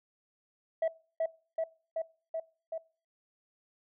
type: tone with echo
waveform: sine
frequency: 651 Hz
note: E5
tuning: 22 cents flat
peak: -23 dBFS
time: 0.82-0.88 s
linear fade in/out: 5 ms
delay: 380 ms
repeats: 5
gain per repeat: -2 dB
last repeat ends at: 2.78 s
effects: noise-tail reverb RT60 0.4 s tail -23 dB re dry + tanh soft clip ceiling -25 dBFS